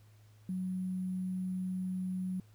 sine tone with sample-and-hold, 185 Hz, F#3, in tune, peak -33 dBFS, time 0.49-2.4 s, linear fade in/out 2 ms, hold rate 11025 Hz, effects added 106 Hz sine -57 dBFS peak until 2.54 s + pink hiss -69 dBFS RMS until 2.54 s

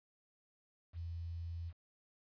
sine tone with quantisation, 84.4 Hz, E2, 41 cents sharp, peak -40 dBFS, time 0.93-1.73 s, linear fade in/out 50 ms, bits 11, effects resampled to 11025 Hz

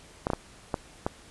clicks, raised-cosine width 1 ms, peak -12 dBFS, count 5, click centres 0.269 / 0.302 / 0.334 / 0.742 / 1.065 s, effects pink hiss -52 dBFS RMS until 1.3 s + resampled to 24000 Hz

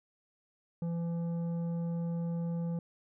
sine tone with tanh clipping, 169 Hz, E3, 43 cents sharp, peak -33 dBFS, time 0.82-2.79 s, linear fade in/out 2 ms, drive 9 dB, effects none

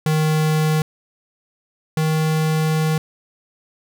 square tone pair in turn, 155.56 / 157 Hz, D#3 / D#3, 0 / +16 cents, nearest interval unison, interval 16 cents, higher second, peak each -16 / -17 dBFS, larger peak first, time 0.06-0.82 / 1.97-2.98 s, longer second, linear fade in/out 2 ms, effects none

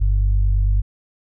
sine tone pair together, 48.8 / 98 Hz, G1 / G2, -7 / 0 cents, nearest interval octave, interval 1207 cents, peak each -14 / -22 dBFS, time 0-0.82 s, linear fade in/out 20 ms, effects none

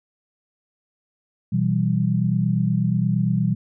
sine chord, E minor, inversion second, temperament equal with one note detuned, 123.47 / 164.81 / 193.3 Hz, B2 / E3 / G3, 0 / 0 / -24 cents, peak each -22 dBFS, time 1.52-3.55 s, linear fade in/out 10 ms, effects none

